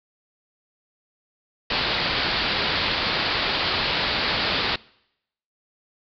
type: low-pass noise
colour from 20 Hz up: white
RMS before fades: -24 dBFS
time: 1.7-4.76 s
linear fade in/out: 5 ms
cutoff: 4800 Hz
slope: 96 dB/octave
effects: noise-tail reverb RT60 0.8 s tail -24 dB re dry